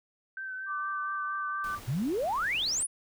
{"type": "tone with vibrato", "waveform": "sine", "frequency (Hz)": 1538, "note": "G6", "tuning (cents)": -33, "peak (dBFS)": -35, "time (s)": [0.37, 1.75], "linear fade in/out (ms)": 2, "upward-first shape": "triangle", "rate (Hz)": 4.3, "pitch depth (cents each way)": 31}
{"type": "tone", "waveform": "sine", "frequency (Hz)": 1174.7, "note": "D6", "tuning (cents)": 0, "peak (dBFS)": -32, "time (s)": [0.66, 1.8], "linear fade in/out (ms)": 50}
{"type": "noise", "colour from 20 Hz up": "pink", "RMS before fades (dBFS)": -47, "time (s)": [1.64, 2.83], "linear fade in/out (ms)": 0}
{"type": "exponential sweep", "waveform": "sine", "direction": "up", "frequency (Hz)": [112.5, 10670], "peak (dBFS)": -27, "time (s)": [1.87, 2.87], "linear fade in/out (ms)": 20}
{"effects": []}